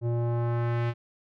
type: tone with low-pass filter sweep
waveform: square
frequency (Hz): 118.3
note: A#2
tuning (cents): +26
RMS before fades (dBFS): -27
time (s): 0.01-0.94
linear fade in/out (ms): 50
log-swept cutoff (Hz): 480 to 2700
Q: 1.1
effects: none